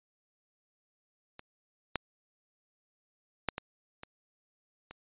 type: clicks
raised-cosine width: 0.3 ms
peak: -29 / -13 / -12 / -19 / -27 / -29 dBFS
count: 6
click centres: 1.394 / 1.957 / 3.487 / 3.581 / 4.034 / 4.91 s
effects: resampled to 8000 Hz